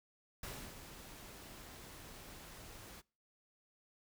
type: noise with ADSR envelope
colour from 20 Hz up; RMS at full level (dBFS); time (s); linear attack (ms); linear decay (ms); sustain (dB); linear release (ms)
pink; -45; 0.43-3.02; 4; 300; -8; 27
effects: noise-tail reverb RT60 0.4 s tail -25 dB re dry